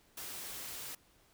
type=noise; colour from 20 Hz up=white; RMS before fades=-44 dBFS; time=0.17-0.95 s; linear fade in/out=5 ms; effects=pink hiss -67 dBFS RMS until 1.33 s